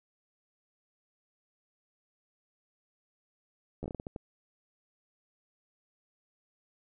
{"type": "slowing click train", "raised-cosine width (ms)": 2, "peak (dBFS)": -25, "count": 9, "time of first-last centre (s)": [3.83, 4.162], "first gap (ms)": 12, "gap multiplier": 1.34, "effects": []}